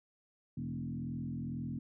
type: tone with frequency modulation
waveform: sine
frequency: 187.8 Hz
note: F#3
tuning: 26 cents sharp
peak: -36 dBFS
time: 0.57-1.79 s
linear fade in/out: 5 ms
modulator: 42.1 Hz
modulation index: 1.9
effects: none

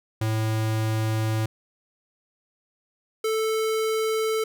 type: tone pair in turn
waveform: square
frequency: 110 / 440 Hz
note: A2 / A4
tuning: 0 / 0 cents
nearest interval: 2 octaves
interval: 2400 cents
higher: second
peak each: -23 / -23 dBFS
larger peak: neither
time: 0.21-1.46 / 3.24-4.44 s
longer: first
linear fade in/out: 5 ms
effects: none

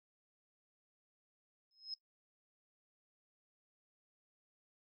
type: tone with exponential growth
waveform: sine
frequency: 5140 Hz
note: E8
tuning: 45 cents flat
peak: -37 dBFS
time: 1.71-1.94 s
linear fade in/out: 2 ms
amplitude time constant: 48 ms
effects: noise-tail reverb RT60 0.1 s tail -20 dB re dry

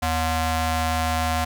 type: ring-modulated tone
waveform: sawtooth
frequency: 322.1 Hz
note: E4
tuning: 40 cents flat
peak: -14 dBFS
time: 0.02-1.45 s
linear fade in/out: 10 ms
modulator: 401 Hz
effects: none

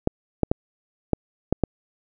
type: clicks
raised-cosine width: 2 ms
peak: -5 dBFS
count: 6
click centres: 0.074 / 0.433 / 0.515 / 1.133 / 1.526 / 1.637 s
effects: none

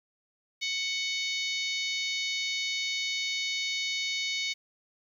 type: harmonic tone with a mistuned harmonic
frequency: 740 Hz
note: F#5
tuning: in tune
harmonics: 3 / 4 / 5 / 6 / 7 / 8 / 9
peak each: -33 / -38 / -34 / -37 / -43 / -43 / -44 dBFS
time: 0.61-4.54 s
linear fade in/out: 20 ms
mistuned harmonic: 4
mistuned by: +23 cents
effects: 10-bit

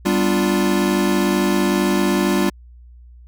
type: chord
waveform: square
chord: G dominant seventh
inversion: none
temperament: equal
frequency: 196 / 246.9 / 293.7 / 349.2 Hz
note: G3 / B3 / D4 / F4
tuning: 0 / 0 / 0 / 0 cents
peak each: -20 / -25 / -23 / -21 dBFS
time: 0.05-2.5 s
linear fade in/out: 10 ms
effects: added 60 Hz sine -40 dBFS peak until 3.27 s

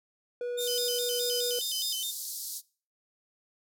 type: tone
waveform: triangle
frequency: 486.3 Hz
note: B4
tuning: 27 cents flat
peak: -29 dBFS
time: 0.41-1.59 s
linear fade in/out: 2 ms
type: tone with vibrato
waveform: sawtooth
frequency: 3332 Hz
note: G#7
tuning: 5 cents sharp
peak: -30 dBFS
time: 0.57-2.12 s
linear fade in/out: 20 ms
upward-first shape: square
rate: 4.8 Hz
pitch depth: 150 cents each way
type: band-pass noise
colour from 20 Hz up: white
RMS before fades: -38 dBFS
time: 0.58-2.62 s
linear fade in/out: 50 ms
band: 4100 to 15000 Hz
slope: 48 dB/octave
type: tone with tremolo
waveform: triangle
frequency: 5010 Hz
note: D#8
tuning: 11 cents sharp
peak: -31 dBFS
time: 0.65-1.97 s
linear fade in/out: 50 ms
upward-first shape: sine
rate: 1.8 Hz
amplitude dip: 45%
effects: noise-tail reverb RT60 0.4 s tail -22 dB re dry

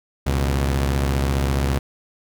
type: tone pair together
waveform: sawtooth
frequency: 69 / 123.15 Hz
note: C#2 / B2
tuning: -7 / -5 cents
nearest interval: minor seventh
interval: 1002 cents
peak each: -15 / -22 dBFS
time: 0.26-1.79 s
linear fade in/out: 10 ms
effects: none

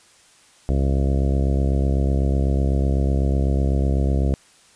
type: harmonic tone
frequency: 68 Hz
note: C#2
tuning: 33 cents flat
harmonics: 1 / 2 / 3 / 4 / 5 / 6 / 7 / 8 / 9 / 10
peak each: -18 / -24 / -28 / -30 / -32 / -34 / -35 / -36 / -37 / -38 dBFS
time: 0.69-4.34 s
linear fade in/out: 0 ms
effects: white hiss -53 dBFS RMS until 4.75 s + resampled to 22050 Hz

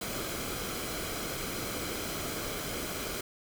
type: noise with comb filter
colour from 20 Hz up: pink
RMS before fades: -36 dBFS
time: 0.01-3.21 s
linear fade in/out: 5 ms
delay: 1.1 ms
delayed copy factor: -0.5
effects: none

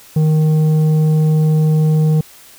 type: tone with tanh clipping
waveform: sine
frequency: 155.56 Hz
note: D#3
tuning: in tune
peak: -11 dBFS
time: 0.16-2.21 s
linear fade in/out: 5 ms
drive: 7 dB
effects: white hiss -42 dBFS RMS until 2.58 s

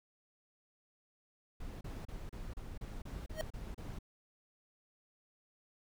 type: noise bursts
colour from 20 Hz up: brown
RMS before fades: -44 dBFS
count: 10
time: 1.6-3.988 s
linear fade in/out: 5 ms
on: 210 ms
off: 32 ms
type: tone with exponential growth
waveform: square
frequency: 628 Hz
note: D#5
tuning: 16 cents sharp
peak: -32 dBFS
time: 3.31-3.41 s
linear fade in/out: 0 ms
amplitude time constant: 20 ms
effects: none

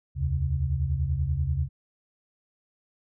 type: tone cluster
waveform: sine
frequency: 72.9 / 83.2 / 133.8 Hz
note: D2 / E2 / C3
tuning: -12 / +17 / +39 cents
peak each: -28 dBFS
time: 0.15-1.69 s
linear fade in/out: 50 ms
effects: none

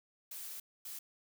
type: noise bursts at uneven times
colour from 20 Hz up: blue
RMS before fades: -45 dBFS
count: 2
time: 0.31-0.6 / 0.85-0.99 s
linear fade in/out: 5 ms
effects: none

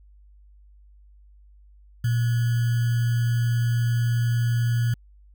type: tone with sample-and-hold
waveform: sine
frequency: 118.2 Hz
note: A#2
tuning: 24 cents sharp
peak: -19 dBFS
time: 2.04-4.94 s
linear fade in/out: 5 ms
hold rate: 1575 Hz
effects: added 50 Hz sine -49 dBFS peak until 5.34 s

